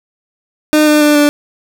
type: tone with pitch steps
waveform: 30% pulse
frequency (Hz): 304.8 / 300.8 / 296.8 / 292.9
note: D#4 / D4 / D4 / D4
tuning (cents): -36 / +42 / +18 / -5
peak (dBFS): -4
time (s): 0.73-1.29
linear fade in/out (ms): 0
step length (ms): 140
effects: none